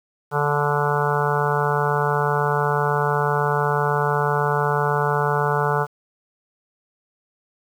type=harmonic tone; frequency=146 Hz; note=D3; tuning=10 cents flat; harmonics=1 / 3 / 4 / 5 / 6 / 7 / 8 / 9 / 10; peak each=-24 / -24 / -30 / -28 / -25 / -28 / -29 / -29 / -28 dBFS; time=0.31-5.87 s; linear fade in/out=50 ms; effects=8-bit